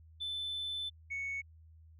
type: tone pair in turn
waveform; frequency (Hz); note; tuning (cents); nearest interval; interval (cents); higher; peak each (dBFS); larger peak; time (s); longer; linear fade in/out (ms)
sine; 3520 / 2217; A7 / C#7; 0 / 0; minor sixth; 800; first; -34 / -34; neither; 0.2-0.9 / 1.1-1.42; first; 20
effects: tanh soft clip ceiling -33 dBFS + added 80 Hz sine -55 dBFS peak until 1.99 s